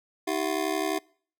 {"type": "ring-modulated tone", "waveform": "25% pulse", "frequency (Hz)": 351.7, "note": "F4", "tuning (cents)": 12, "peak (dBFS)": -19, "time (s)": [0.27, 0.99], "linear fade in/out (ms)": 10, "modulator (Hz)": 35.8, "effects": ["noise-tail reverb RT60 0.5 s tail -25 dB re dry"]}